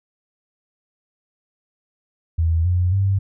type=tone with pitch steps; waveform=sine; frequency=82.1 / 89.53 / 97.63 Hz; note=E2 / F2 / G2; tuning=-6 / +44 / -7 cents; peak=-15 dBFS; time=2.38-3.19 s; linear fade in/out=10 ms; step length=270 ms; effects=none